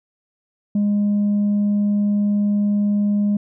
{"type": "tone", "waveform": "sine", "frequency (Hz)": 205.4, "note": "G#3", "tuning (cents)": -19, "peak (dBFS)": -13, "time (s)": [0.75, 3.37], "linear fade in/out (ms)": 5, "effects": ["tanh soft clip ceiling -14 dBFS"]}